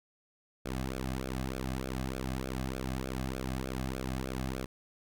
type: tone with flanger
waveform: sawtooth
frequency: 65 Hz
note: C2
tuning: 11 cents flat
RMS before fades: -36 dBFS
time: 0.65-4.66 s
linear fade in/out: 10 ms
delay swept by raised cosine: 1 to 2.2 ms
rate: 3.3 Hz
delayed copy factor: -0.85
effects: none